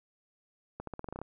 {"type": "accelerating click train", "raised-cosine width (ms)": 1, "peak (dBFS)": -25, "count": 10, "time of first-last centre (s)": [0.8, 1.216], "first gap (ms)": 73, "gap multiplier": 0.88, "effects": []}